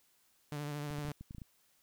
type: tone with vibrato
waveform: sawtooth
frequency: 146.83 Hz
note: D3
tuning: in tune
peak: -34 dBFS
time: 0.52-1.12 s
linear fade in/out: 0 ms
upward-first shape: sine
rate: 13 Hz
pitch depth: 31 cents each way
type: clicks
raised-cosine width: 5 ms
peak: -34 dBFS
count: 9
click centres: 0.906 / 0.986 / 1.051 / 1.086 / 1.21 / 1.309 / 1.348 / 1.383 / 1.418 s
effects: white hiss -71 dBFS RMS until 1.82 s